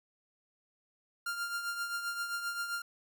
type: tone with tremolo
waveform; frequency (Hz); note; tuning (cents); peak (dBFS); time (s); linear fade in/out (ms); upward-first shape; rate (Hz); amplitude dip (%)
45% pulse; 1396.9; F6; 0; -32; 1.26-2.82; 5; triangle; 7.6; 60
effects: none